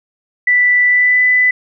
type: tone with pitch glide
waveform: sine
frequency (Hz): 1975.5 to 1997.3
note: B6 to B6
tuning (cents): 0 to +19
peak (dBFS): -8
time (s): 0.47-1.51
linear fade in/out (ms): 5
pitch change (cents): +19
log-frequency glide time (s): 0.86-1.22
effects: none